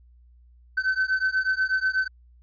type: beating tone pair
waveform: triangle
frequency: 1523 / 1531.2 Hz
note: F#6 / G6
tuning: +50 / -41 cents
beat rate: 8.2 Hz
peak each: -23 dBFS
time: 0.77-2.08 s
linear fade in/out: 10 ms
effects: added 60 Hz sine -51 dBFS peak until 2.42 s + resampled to 11025 Hz